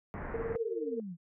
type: low-pass noise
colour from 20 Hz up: pink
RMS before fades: -40 dBFS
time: 0.14-0.56 s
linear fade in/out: 0 ms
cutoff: 2000 Hz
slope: 48 dB/octave
type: tone with tremolo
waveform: sine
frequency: 457 Hz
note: A#4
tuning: 34 cents flat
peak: -30 dBFS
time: 0.34-1 s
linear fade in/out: 2 ms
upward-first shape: sine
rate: 19 Hz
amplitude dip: 80%
type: exponential sweep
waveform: sine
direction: down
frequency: 552 to 161.8 Hz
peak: -38 dBFS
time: 0.51-1.17 s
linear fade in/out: 50 ms
effects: none